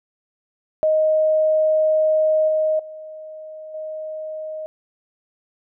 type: tone with level steps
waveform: sine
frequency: 624 Hz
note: D#5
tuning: 5 cents sharp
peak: -14 / -16 / -33 / -27 dBFS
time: 0.83-4.66 s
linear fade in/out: 0 ms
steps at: 2.48 / 2.79 / 3.74 s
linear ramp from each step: 5 ms
effects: none